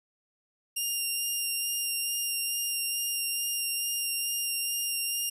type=tone with vibrato; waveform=5% pulse; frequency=2794 Hz; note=F7; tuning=in tune; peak=-20 dBFS; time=0.76-5.3 s; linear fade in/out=10 ms; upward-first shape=sine; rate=2.3 Hz; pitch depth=11 cents each way; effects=resampled to 32000 Hz